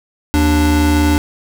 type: tone pair together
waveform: square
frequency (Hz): 78 / 294.5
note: D#2 / D4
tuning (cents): +5 / +5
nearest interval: octave + major seventh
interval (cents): 2300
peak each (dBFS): -14 / -14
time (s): 0.34-1.18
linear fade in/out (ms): 0
effects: 7-bit